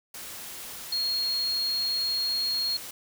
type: tone in noise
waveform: sine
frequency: 4283 Hz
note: C8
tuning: 40 cents sharp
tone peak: -25 dBFS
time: 0.92-2.77 s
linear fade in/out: 5 ms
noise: white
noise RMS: -40 dBFS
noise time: 0.14-2.91 s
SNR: +12 dB
effects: none